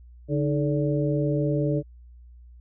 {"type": "harmonic tone with a mistuned harmonic", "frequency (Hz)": 144.2, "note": "D3", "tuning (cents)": -31, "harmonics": [1, 2, 3, 4], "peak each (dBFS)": [-24, -27, -29, -30], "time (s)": [0.28, 1.83], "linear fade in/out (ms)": 50, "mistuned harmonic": 2, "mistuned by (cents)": 110, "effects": ["added 60 Hz sine -45 dBFS peak until 2.6 s"]}